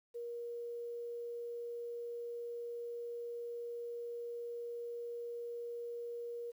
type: tone with quantisation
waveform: sine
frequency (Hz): 473.5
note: A#4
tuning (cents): +27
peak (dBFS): -40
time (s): 0.14-6.52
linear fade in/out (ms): 20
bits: 11
effects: none